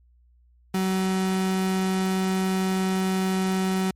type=tone; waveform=35% pulse; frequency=188.6 Hz; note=F#3; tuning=33 cents sharp; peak=-20 dBFS; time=0.74-3.91 s; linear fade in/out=5 ms; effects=added 60 Hz sine -55 dBFS peak until 3.95 s + MP3 64 kbps